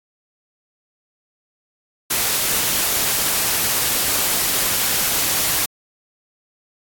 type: noise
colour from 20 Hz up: white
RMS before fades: -19 dBFS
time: 2.1-5.66 s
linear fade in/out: 10 ms
effects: AAC 64 kbps